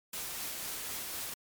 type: noise with tremolo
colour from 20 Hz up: white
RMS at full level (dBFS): -38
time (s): 0.13-1.34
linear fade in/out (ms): 5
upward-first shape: triangle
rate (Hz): 4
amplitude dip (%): 25
effects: MP3 96 kbps